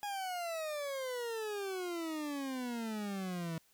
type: exponential sweep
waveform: 40% pulse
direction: down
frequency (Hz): 830.6 to 160.7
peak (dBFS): -36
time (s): 0.03-3.58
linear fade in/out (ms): 0
effects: white hiss -69 dBFS RMS until 3.73 s